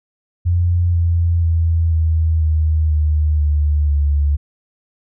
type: tone with pitch steps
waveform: sine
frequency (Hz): 87.31 / 84.97 / 82.7 / 80.48 / 78.33 / 76.23 / 74.19 / 72.2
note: F2 / F2 / E2 / E2 / D#2 / D#2 / D2 / D2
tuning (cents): 0 / -47 / +6 / -41 / +12 / -35 / +18 / -29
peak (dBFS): -12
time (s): 0.45-4.37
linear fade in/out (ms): 20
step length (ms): 490
effects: none